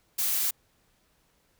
blue noise, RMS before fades -27 dBFS, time 0.18-0.51 s, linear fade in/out 10 ms, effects pink hiss -68 dBFS RMS until 1.59 s

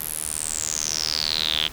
sawtooth tone with band-pass filter sweep, 77.78 Hz, D#2, in tune, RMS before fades -26 dBFS, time 0-1.68 s, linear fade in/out 5 ms, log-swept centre 12000 to 3200 Hz, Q 8.5, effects pink hiss -41 dBFS RMS until 1.72 s

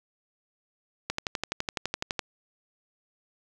click train, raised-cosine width 0.2 ms, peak -11 dBFS, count 14, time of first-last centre 1.1-2.192 s, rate 11.9 Hz, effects none

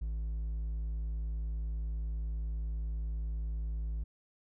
sine tone with hard clipping, 55 Hz, A1, in tune, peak -34 dBFS, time 0.01-4.04 s, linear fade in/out 10 ms, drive 3 dB, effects none

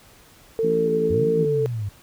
sine tone with vibrato, 445.9 Hz, A4, 23 cents sharp, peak -19 dBFS, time 0.59-1.66 s, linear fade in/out 0 ms, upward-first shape square, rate 1.8 Hz, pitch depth 17 cents each way
harmonic tone, 56.4 Hz, A1, 44 cents sharp, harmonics 3 / 4 / 5 / 6 / 7 / 8, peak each -28 / -30 / -32 / -34 / -35 / -36 dBFS, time 0.63-1.46 s, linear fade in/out 5 ms
sine linear two-way sweep, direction up then down, 77.78 to 174.61 to 97 Hz, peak -24 dBFS, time 1.1-1.89 s, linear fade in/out 5 ms, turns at 1.29 s
effects pink hiss -51 dBFS RMS until 2.02 s

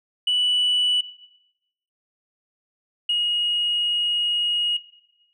sine tone pair in turn, 2960 / 2882 Hz, F#7 / F#7, 0 / -46 cents, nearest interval unison, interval 46 cents, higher first, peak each -16 / -17 dBFS, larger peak first, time 0.27-1.01 / 3.09-4.77 s, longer second, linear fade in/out 5 ms, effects noise-tail reverb RT60 0.9 s tail -17 dB re dry + tanh soft clip ceiling -15 dBFS

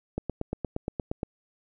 click train, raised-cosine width 2 ms, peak -16 dBFS, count 10, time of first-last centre 0.18-1.231 s, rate 8.56 Hz, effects none

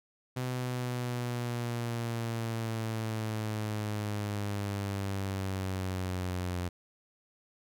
sawtooth linear sweep, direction down, 127.1 to 88.6 Hz, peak -28 dBFS, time 0.36-6.69 s, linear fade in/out 10 ms, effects none

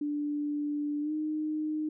sine tone with pitch glide, 293.7 to 307.4 Hz, D4 to D#4, 0 to -21 cents, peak -29 dBFS, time 0.01-1.89 s, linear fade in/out 5 ms, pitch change +79 cents, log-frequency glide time 1.01-1.12 s, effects none

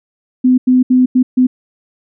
sine tone bursts at uneven times, 253.7 Hz, B3, 47 cents sharp, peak -6 dBFS, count 5, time 0.44-0.58 / 0.67-0.83 / 0.9-1.06 / 1.15-1.23 / 1.37-1.47 s, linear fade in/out 10 ms, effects none

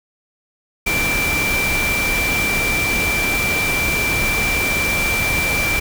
sine tone in noise, 2349 Hz, D7, in tune, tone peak -18 dBFS, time 0.86-5.8 s, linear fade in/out 10 ms, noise pink, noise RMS -22 dBFS, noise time 0.86-5.8 s, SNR +1 dB, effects none

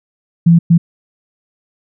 sine tone bursts at uneven times, 168.4 Hz, E3, 37 cents sharp, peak -4 dBFS, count 2, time 0.46-0.59 / 0.7-0.78 s, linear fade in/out 10 ms, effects none

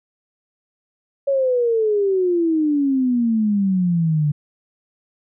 sine exponential sweep, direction down, 561 to 145 Hz, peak -15 dBFS, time 1.27-4.32 s, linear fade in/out 10 ms, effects none

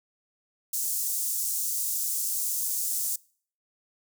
pink high-pass noise, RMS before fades -29 dBFS, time 0.73-3.16 s, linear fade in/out 5 ms, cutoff 6900 Hz, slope 24 dB/octave, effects noise-tail reverb RT60 0.5 s tail -24 dB re dry

